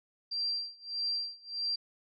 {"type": "tone with tremolo", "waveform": "sine", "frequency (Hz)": 4722, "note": "D8", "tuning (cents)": 9, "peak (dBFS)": -29, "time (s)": [0.31, 1.76], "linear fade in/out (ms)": 10, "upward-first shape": "sine", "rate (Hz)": 1.6, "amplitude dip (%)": 95, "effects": []}